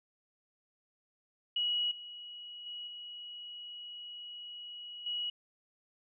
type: tone with level steps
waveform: sine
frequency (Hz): 2914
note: F#7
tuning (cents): -27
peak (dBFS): -29 / -44 / -40 / -43 / -33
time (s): 1.56-5.3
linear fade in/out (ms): 5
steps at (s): 1.91 / 2.66 / 2.87 / 5.06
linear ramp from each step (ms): 5
effects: none